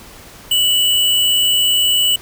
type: tone with sample-and-hold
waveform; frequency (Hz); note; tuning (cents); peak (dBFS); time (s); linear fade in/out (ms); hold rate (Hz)
sine; 2960; F#7; 0; -11; 0.51-2.16; 5; 11025
effects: pink hiss -39 dBFS RMS until 2.21 s